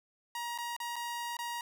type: tone with dropouts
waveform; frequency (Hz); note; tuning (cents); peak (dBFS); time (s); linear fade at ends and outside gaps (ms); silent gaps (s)
sawtooth; 948; A#5; +29; -32; 0.35-1.61; 2; 0.578-0.585 / 0.765-0.801 / 0.958-0.963 / 1.369-1.389
effects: none

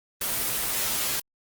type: noise with comb filter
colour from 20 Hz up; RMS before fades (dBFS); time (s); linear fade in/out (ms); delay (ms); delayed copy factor
white; -27; 0.21-1.2; 5; 11; -1
effects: Opus 24 kbps

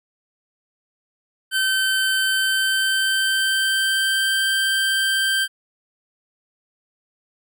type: tone with pitch glide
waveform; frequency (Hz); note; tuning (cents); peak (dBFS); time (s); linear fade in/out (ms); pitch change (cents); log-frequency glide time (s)
25% pulse; 1542 to 1568; G6 to G6; -29 to 0; -14; 1.51-5.48; 50; +29; 2.26-4.49
effects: none

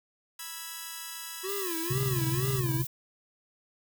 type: chord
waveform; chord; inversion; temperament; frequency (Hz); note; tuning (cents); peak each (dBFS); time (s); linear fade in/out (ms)
5% pulse; E major; second; equal with one note detuned; 982.1 / 1318.5 / 1661.2; B5 / E6 / G#6; -10 / 0 / 0; -31; 0.39-2.6; 5
type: tone with vibrato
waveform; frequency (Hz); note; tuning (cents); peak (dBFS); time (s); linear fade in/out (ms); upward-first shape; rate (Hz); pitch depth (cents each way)
square; 361.8; F#4; -39; -34; 1.43-2.83; 20; sine; 2.1; 190
type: noise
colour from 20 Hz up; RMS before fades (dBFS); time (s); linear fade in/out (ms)
violet; -37; 1.48-2.87; 5
type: tone with tremolo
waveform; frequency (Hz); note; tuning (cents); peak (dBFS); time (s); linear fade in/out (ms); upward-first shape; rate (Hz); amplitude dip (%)
sine; 130.81; C3; 0; -25; 1.9-2.85; 10; square; 19; 55
effects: none

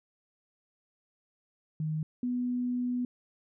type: tone pair in turn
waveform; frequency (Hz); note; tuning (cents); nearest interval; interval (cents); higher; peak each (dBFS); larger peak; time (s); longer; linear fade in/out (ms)
sine; 155.56 / 246.9; D#3 / B3; 0 / 0; minor sixth; 800; second; -29 / -28; second; 1.8-2.03 / 2.23-3.05; second; 2
effects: none

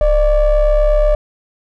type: ring-modulated tone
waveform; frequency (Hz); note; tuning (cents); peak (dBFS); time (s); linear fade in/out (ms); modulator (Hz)
triangle; 283.9; C#4; +41; -4; 0.01-1.15; 2; 318
effects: none

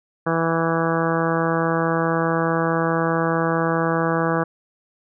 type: harmonic tone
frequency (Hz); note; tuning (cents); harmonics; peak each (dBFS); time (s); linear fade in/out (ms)
164.7; E3; -1; 1 / 2 / 3 / 4 / 5 / 6 / 7 / 8 / 9 / 10; -24 / -25 / -24 / -28 / -29 / -31 / -27 / -32 / -30 / -32; 0.26-4.44; 10
effects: none

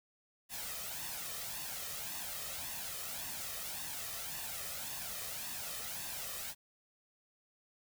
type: noise with flanger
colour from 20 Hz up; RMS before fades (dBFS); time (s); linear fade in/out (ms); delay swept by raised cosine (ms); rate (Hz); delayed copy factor
white; -42; 0.49-6.55; 50; 1.1 to 1.64; 1.8; +0.6
effects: none

